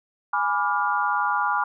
sine chord, G# diminished seventh, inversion none, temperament equal with one note detuned, 830.6 / 987.8 / 1174.7 / 1411.5 Hz, G#5 / B5 / D6 / F6, 0 / 0 / 0 / +18 cents, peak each -26 dBFS, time 0.33-1.64 s, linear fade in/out 5 ms, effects none

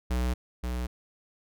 square tone pair in turn, 61.74 / 61.35 Hz, B1 / B1, 0 / -11 cents, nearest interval unison, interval 11 cents, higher first, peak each -26 / -30 dBFS, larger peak first, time 0.1-0.34 / 0.63-0.87 s, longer neither, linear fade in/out 10 ms, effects none

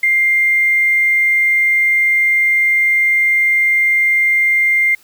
sine tone with quantisation, 2100 Hz, C7, 6 cents sharp, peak -10 dBFS, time 0.03-4.95 s, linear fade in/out 5 ms, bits 6, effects white hiss -49 dBFS RMS until 5.03 s

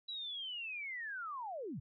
sine linear sweep, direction down, 3951 to 98 Hz, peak -40 dBFS, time 0.08-1.8 s, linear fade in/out 10 ms, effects none

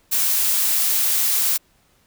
blue noise, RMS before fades -19 dBFS, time 0.11-1.58 s, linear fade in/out 20 ms, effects pink hiss -60 dBFS RMS until 2.06 s

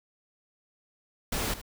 pink noise with echo, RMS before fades -30 dBFS, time 1.32-1.54 s, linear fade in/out 5 ms, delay 75 ms, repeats 1, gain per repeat -13 dB, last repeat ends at 1.615 s, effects none

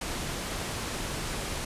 pink low-pass noise, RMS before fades -34 dBFS, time 0.01-1.65 s, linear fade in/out 5 ms, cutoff 11000 Hz, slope 24 dB/octave, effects resampled to 32000 Hz

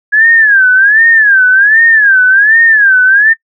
sine tone with vibrato, 1661.2 Hz, G#6, in tune, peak -3 dBFS, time 0.12-3.34 s, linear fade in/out 20 ms, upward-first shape sine, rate 1.3 Hz, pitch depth 180 cents each way, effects noise-tail reverb RT60 0.1 s tail -20 dB re dry

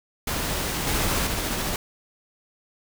pink noise, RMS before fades -27 dBFS, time 0.27-1.27 s, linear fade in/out 5 ms
pink noise with tremolo, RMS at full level -26 dBFS, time 0.87-1.76 s, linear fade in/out 2 ms, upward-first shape sine, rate 14 Hz, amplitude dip 25%
effects none

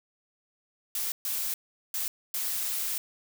blue noise bursts at uneven times, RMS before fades -31 dBFS, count 4, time 0.95-1.12 / 1.25-1.54 / 1.94-2.08 / 2.34-2.98 s, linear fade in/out 2 ms, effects none

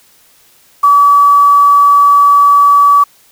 sine tone with quantisation, 1145 Hz, D6, 44 cents flat, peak -3 dBFS, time 0.83-3.04 s, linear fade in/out 10 ms, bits 5, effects white hiss -47 dBFS RMS until 3.31 s

